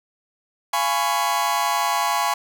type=chord; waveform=40% pulse; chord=C# dominant seventh; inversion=first; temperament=just; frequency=693 / 831.5 / 997.9 / 1108.7 Hz; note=E#5 / G#5 / B5 / C#6; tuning=-14 / +2 / +18 / 0 cents; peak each=-27 / -23 / -24 / -24 dBFS; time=0.73-2.34 s; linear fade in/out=5 ms; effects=none